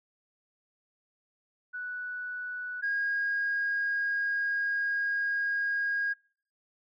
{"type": "tone pair in turn", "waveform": "sine", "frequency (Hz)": [1480, 1633.7], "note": ["F#6", "G#6"], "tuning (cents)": [0, -29], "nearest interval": "major second", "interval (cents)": 171, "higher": "second", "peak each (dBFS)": [-34, -26], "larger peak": "second", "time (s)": [[1.73, 2.82], [2.82, 6.14]], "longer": "second", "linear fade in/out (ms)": 20, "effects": ["noise-tail reverb RT60 0.5 s tail -26 dB re dry", "tanh soft clip ceiling -22 dBFS"]}